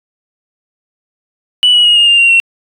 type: tone with pitch steps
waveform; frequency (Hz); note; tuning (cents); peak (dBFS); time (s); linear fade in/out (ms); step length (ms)
sine; 2960 / 2919 / 2879 / 2839 / 2800 / 2762 / 2724; F#7 / F#7 / F#7 / F7 / F7 / F7 / F7; 0 / -24 / -48 / +28 / +4 / -20 / -44; -3; 1.63-2.4; 0; 110
effects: tanh soft clip ceiling -2 dBFS

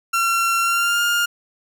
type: tone with pitch glide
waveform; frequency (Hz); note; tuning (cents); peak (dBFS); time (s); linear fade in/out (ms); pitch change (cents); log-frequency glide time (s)
30% pulse; 1364 to 1410.5; F6 to F6; -41 to +17; -14; 0.13-1.26; 10; +58; 0.61-1.02
effects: none

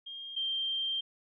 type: tone pair in turn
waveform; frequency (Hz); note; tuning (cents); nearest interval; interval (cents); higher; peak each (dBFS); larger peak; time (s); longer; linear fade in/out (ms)
sine; 3218 / 3165; G7 / G7; +45 / +16; unison; 29; first; -40 / -30; second; 0.06-0.36 / 0.36-1.01; second; 10
effects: none

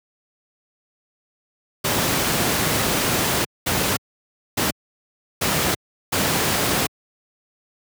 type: noise bursts at uneven times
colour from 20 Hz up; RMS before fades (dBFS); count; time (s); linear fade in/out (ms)
pink; -20; 5; 1.84-3.45 / 3.66-3.97 / 4.57-4.71 / 5.41-5.75 / 6.12-6.87; 10
effects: high-pass 100 Hz 12 dB/octave

